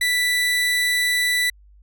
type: tone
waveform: 30% pulse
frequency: 1975 Hz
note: B6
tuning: in tune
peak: -15 dBFS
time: 0.01-1.5 s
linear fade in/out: 5 ms
effects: added 50 Hz sine -47 dBFS peak until 1.82 s